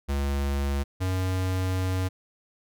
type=tone pair in turn; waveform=square; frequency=69.9 / 93.01 Hz; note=C#2 / F#2; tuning=+15 / +10 cents; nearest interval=perfect fourth; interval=495 cents; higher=second; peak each=-25 dBFS; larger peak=neither; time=0.08-0.84 / 1-2.09 s; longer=second; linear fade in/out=20 ms; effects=none